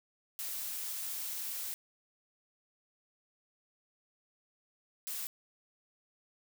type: noise bursts at uneven times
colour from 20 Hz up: blue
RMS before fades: -39 dBFS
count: 2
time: 0.39-1.74 / 5.07-5.27 s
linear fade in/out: 0 ms
effects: none